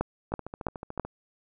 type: two click trains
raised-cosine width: 1 ms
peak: -23 / -12 dBFS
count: 11 / 4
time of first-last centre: 0.32-1.05 / 0.01-0.997 s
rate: 13.7 / 3.04 Hz
effects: none